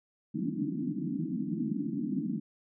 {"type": "band-pass noise", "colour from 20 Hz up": "white", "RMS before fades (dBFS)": -33, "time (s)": [0.34, 2.4], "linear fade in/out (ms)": 10, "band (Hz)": [150, 320], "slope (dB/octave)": 96, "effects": []}